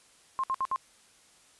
sine tone bursts, 1059 Hz, C6, 21 cents sharp, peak -26 dBFS, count 4, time 0.39-0.76 s, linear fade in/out 0 ms, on 46 ms, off 62 ms, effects white hiss -60 dBFS RMS until 1.59 s + resampled to 24000 Hz

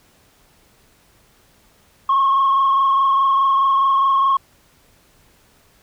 sine tone with frequency modulation, 1087 Hz, C#6, 34 cents flat, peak -11 dBFS, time 2.09-4.37 s, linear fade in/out 5 ms, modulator 24.8 Hz, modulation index 1, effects tanh soft clip ceiling -10 dBFS + pink hiss -55 dBFS RMS until 5.82 s

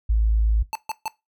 sine tone, 54.4 Hz, A1, 19 cents flat, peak -16 dBFS, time 0.09-0.63 s, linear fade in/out 10 ms
square tone bursts, 880 Hz, A5, in tune, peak -25 dBFS, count 3, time 0.73-1.079 s, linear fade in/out 0 ms, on 23 ms, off 140 ms
effects noise-tail reverb RT60 0.2 s tail -19 dB re dry

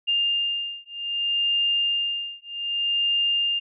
sine beating tone pair, 2806 / 2806.64 Hz, F7 / F7, +8 / +8 cents, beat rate 0.64 Hz, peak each -25 dBFS, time 0.07-3.6 s, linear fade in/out 20 ms, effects none

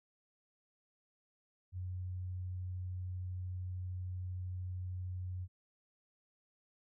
sine tone, 91.3 Hz, F#2, 23 cents flat, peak -38 dBFS, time 1.72-5.48 s, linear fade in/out 50 ms, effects none

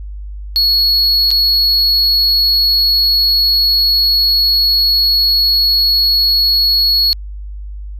triangle tone with dropouts, 4352 Hz, C#8, 33 cents flat, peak -8 dBFS, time 0.56-7.13 s, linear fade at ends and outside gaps 0 ms, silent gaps 1.306-1.313 s, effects added 50 Hz sine -24 dBFS peak until 7.99 s

